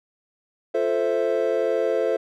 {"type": "chord", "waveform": "triangle", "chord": "F major seventh", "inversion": "none", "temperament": "equal with one note detuned", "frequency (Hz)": [349.2, 441.5, 523.3, 659.3], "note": ["F4", "A4", "C5", "E5"], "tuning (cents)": [0, 6, 0, 0], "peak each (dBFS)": [-27, -22, -22, -25], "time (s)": [0.74, 2.17], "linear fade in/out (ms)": 10, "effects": []}